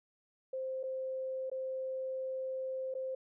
sine tone with dropouts, 523.3 Hz, C5, in tune, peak -35 dBFS, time 0.53-3.15 s, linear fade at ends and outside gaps 5 ms, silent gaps 0.831-0.836 / 1.499-1.515 / 2.941-2.95 s, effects none

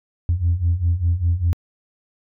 sine beating tone pair, 83.1 / 88.1 Hz, E2 / F2, +15 / +16 cents, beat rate 5 Hz, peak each -20 / -17 dBFS, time 0.29-1.53 s, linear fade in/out 0 ms, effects tanh soft clip ceiling -11 dBFS

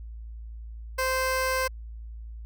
15% pulse tone, 520 Hz, C5, 11 cents flat, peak -18 dBFS, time 0.98-1.68 s, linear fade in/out 10 ms, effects added 56 Hz sine -37 dBFS peak until 2.45 s

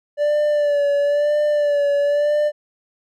triangle tone with vibrato, 583 Hz, D5, 13 cents flat, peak -13 dBFS, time 0.17-2.52 s, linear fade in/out 50 ms, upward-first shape sine, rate 1 Hz, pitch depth 38 cents each way, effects none

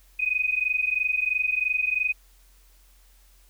sine tone pair together, 2489 / 2512 Hz, D#7 / D#7, 0 / +16 cents, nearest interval unison, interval 16 cents, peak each -25 dBFS, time 0.19-2.13 s, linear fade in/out 10 ms, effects added 44 Hz sine -54 dBFS peak until 3.49 s + white hiss -61 dBFS RMS until 3.49 s

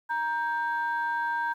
sine tone pair together, 938.2 / 1576 Hz, A#5 / G6, +11 / +9 cents, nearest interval major sixth, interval 898 cents, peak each -27 / -29 dBFS, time 0.09-1.54 s, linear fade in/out 20 ms, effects tanh soft clip ceiling -20 dBFS + 10-bit

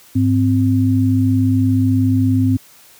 sine tone pair together, 103.2 / 260 Hz, G#2 / C4, -10 / -11 cents, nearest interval octave + major third, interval 1599 cents, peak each -14 dBFS, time 0.15-2.57 s, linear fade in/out 10 ms, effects white hiss -46 dBFS RMS until 2.99 s + high-pass 60 Hz 12 dB/octave

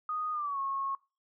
sine tone with pitch glide, 1240 to 1092 Hz, D#6 to C#6, -6 to -26 cents, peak -31 dBFS, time 0.09-0.95 s, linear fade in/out 2 ms, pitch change -220 cents, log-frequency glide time 0.32-0.59 s, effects noise-tail reverb RT60 0.3 s tail -22 dB re dry

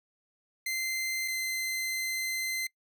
sawtooth tone pair in turn, 2077 / 2068 Hz, C7 / C7, -13 / -21 cents, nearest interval unison, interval 8 cents, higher first, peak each -27 dBFS, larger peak neither, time 0.66-1.28 / 1.28-2.67 s, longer second, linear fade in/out 5 ms, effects noise-tail reverb RT60 0.1 s tail -23 dB re dry

